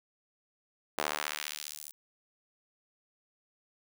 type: tone with high-pass filter sweep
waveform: sawtooth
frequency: 74.9 Hz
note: D2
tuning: 35 cents sharp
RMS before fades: -38 dBFS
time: 0.98-1.92 s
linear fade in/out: 0 ms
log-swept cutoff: 570 to 10000 Hz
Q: 0.84
effects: none